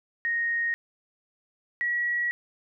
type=tone pair in turn; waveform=sine; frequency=1864.7 / 1921.6 Hz; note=A#6 / B6; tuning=0 / -48 cents; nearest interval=minor second; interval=52 cents; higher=second; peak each=-24 dBFS; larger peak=neither; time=0.25-0.74 / 1.81-2.31 s; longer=second; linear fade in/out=0 ms; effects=none